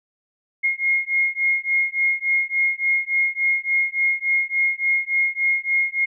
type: beating tone pair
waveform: sine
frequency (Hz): 2145 / 2148.5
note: C7 / C7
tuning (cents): +42 / +45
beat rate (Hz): 3.5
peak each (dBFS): -21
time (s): 0.63-6.06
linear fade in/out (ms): 20
effects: none